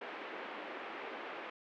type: band-pass noise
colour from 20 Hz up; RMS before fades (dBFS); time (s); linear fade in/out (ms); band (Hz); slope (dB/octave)
pink; -45; 0.01-1.5; 5; 320 to 2700; 24
effects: none